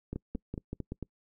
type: two click trains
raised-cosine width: 3 ms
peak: -23 / -23 dBFS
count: 5 / 5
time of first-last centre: 0.13-1.027 / 0.16-0.92 s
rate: 4.46 / 5.26 Hz
effects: noise-tail reverb RT60 0.1 s tail -26 dB re dry